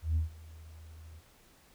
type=tone with ADSR envelope; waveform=sine; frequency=79.8 Hz; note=D#2; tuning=44 cents sharp; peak=-23 dBFS; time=0.02-1.22 s; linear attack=140 ms; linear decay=130 ms; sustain=-24 dB; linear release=40 ms; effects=tanh soft clip ceiling -23 dBFS + pink hiss -62 dBFS RMS until 1.74 s